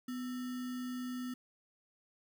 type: tone with sample-and-hold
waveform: sine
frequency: 250 Hz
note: B3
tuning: 21 cents sharp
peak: -37 dBFS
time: 0.08-1.34 s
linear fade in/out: 5 ms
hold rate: 1575 Hz
effects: none